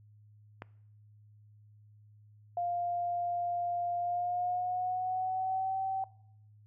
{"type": "click", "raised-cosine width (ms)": 0.5, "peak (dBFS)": -26, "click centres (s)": 0.621}
{"type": "tone with pitch glide", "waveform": "sine", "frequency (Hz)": [700, 767.8], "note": ["F5", "G5"], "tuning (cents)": [4, -36], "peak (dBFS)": -30, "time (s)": [2.57, 6.04], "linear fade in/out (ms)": 2, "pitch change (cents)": 160, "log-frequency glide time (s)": [3.99, 5.78]}
{"effects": ["noise-tail reverb RT60 0.7 s tail -22 dB re dry", "added 105 Hz sine -56 dBFS peak until 6.66 s"]}